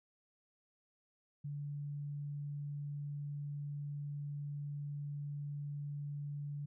sine tone, 144.7 Hz, D3, 25 cents flat, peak -39 dBFS, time 1.44-6.66 s, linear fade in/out 10 ms, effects none

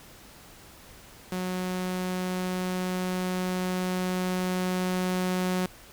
sawtooth tone with level ramp, 183.2 Hz, F#3, 17 cents flat, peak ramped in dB -25 to -21 dBFS, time 1.32-5.66 s, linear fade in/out 2 ms, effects pink hiss -50 dBFS RMS until 5.92 s

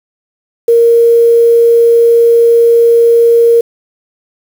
sine tone with quantisation, 466.2 Hz, A#4, in tune, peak -3 dBFS, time 0.68-3.61 s, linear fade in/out 5 ms, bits 5, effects none

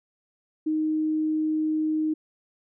sine tone, 311.1 Hz, D#4, in tune, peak -22 dBFS, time 0.66-2.14 s, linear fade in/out 10 ms, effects none

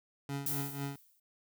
25% pulse tone with tremolo, 140 Hz, C#3, 18 cents sharp, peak -30 dBFS, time 0.29-0.96 s, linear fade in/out 2 ms, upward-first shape triangle, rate 4.1 Hz, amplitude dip 80%
violet noise with exponential decay, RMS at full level -32 dBFS, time 0.46-1.2 s, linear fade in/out 5 ms, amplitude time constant 160 ms
effects none

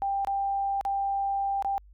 sine tone with dropouts, 791 Hz, G5, 15 cents sharp, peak -25 dBFS, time 0.02-1.78 s, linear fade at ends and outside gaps 0 ms, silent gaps 0.248-0.272 / 0.811-0.851 / 1.624-1.647 s, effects added 50 Hz sine -50 dBFS peak until 1.93 s

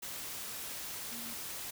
sine tone in noise, 233.7 Hz, A#3, 5 cents sharp, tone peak -48 dBFS, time 1.11-1.34 s, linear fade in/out 10 ms, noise white, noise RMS -42 dBFS, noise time 0.02-1.71 s, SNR -9 dB, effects none

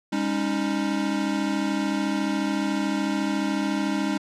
square chord, Ab suspended fourth, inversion none, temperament equal with one note detuned, 202.3 / 277.2 / 311.1 Hz, Ab3 / Db4 / Eb4, -45 / 0 / 0 cents, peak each -28 / -29 / -28 dBFS, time 0.12-4.18 s, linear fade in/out 10 ms, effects low-pass 7000 Hz 12 dB/octave

